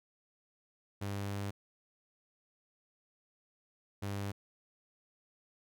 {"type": "tone bursts at uneven times", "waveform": "sawtooth", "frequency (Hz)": 100.1, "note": "G2", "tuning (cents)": 37, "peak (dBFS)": -32, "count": 2, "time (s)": [[1.01, 1.51], [4.02, 4.32]], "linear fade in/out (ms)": 10, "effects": []}